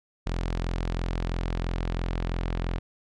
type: tone with low-pass filter sweep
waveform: sawtooth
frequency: 43 Hz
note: F1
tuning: 26 cents flat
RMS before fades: -29 dBFS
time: 0.26-2.79 s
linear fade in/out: 10 ms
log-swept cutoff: 5500 to 3500 Hz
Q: 0.9
effects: none